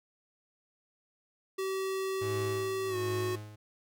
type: tone with pitch glide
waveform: square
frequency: 383 to 365.9 Hz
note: G4 to F#4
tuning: -40 to -19 cents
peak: -32 dBFS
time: 1.58-3.36 s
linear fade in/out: 10 ms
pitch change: -79 cents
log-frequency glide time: 2.89-2.96 s
type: tone with tremolo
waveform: 45% pulse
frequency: 105.7 Hz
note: G#2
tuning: 31 cents sharp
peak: -34 dBFS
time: 2.21-3.56 s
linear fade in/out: 10 ms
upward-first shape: sine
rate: 1.3 Hz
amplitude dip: 80%
effects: none